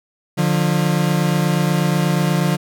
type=tone pair together; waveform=40% pulse; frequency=149.4 / 177.67 Hz; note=D3 / F3; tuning=+30 / +30 cents; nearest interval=minor third; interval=300 cents; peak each=-17 dBFS; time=0.37-2.57 s; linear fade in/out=20 ms; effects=none